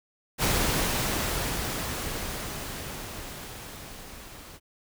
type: noise with level ramp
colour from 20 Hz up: pink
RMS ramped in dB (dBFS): -24 to -46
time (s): 0.38-4.6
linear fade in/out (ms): 50
effects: none